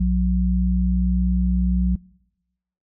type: tone pair together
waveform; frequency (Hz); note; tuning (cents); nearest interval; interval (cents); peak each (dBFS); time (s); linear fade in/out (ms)
sine; 60.84 / 182.3; B1 / F#3; -25 / -25; octave + perfect fifth; 1900; -19; 0-1.96; 10
effects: noise-tail reverb RT60 0.9 s tail -23 dB re dry